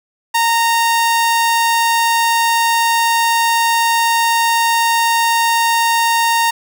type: tone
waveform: sawtooth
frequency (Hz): 924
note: A#5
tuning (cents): -16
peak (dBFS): -8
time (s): 0.34-6.51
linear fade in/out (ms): 10
effects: none